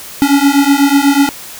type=beating tone pair; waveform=square; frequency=277.2 / 285.3 Hz; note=C#4 / C#4; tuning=0 / +50 cents; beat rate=8.1 Hz; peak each=-11 dBFS; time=0.22-1.29 s; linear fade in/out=0 ms; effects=white hiss -30 dBFS RMS until 1.59 s